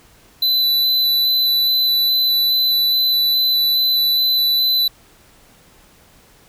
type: tone with vibrato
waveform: square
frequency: 3996 Hz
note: B7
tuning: 20 cents sharp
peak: -14 dBFS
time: 0.42-4.88 s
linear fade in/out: 5 ms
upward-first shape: square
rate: 2.4 Hz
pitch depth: 9 cents each way
effects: pink hiss -50 dBFS RMS until 6.48 s